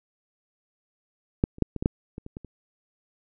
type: clicks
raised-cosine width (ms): 3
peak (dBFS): -7 / -30 / -7 / -18 / -15 / -7 / -23 / -26 / -23 / -28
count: 10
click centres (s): 1.439 / 1.584 / 1.623 / 1.763 / 1.825 / 1.859 / 2.181 / 2.264 / 2.369 / 2.447
effects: none